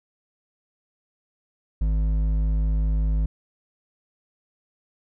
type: tone with hard clipping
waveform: triangle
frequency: 52.6 Hz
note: G#1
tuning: 23 cents sharp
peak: -21 dBFS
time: 1.81-3.26 s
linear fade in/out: 5 ms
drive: 11 dB
effects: none